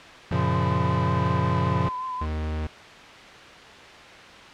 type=chord; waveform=square; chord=Gb major seventh; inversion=none; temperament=equal; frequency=92.5 / 116.54 / 138.59 / 174.61 Hz; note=Gb2 / Bb2 / Db3 / F3; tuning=0 / 0 / 0 / 0 cents; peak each=-28 dBFS; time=0.31-1.89 s; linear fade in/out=5 ms
type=tone with vibrato; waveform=sine; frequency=1018 Hz; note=C6; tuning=48 cents flat; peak=-28 dBFS; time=0.34-2.27 s; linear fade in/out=50 ms; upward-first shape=triangle; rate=5.4 Hz; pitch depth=38 cents each way
type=tone; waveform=45% pulse; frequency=77.6 Hz; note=D#2; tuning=4 cents flat; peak=-26 dBFS; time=2.21-2.67 s; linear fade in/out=5 ms
effects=white hiss -43 dBFS RMS until 4.53 s + low-pass 3000 Hz 12 dB/octave